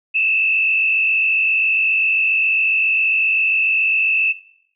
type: tone with frequency modulation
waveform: sine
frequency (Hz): 2626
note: E7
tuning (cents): -7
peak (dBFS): -14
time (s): 0.14-4.33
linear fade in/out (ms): 20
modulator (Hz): 47.4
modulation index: 1.6
effects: noise-tail reverb RT60 0.7 s tail -20 dB re dry